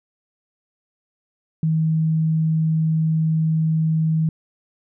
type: tone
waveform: sine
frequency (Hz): 159.3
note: D#3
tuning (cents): +41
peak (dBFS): -16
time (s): 1.63-4.29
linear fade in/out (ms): 2
effects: none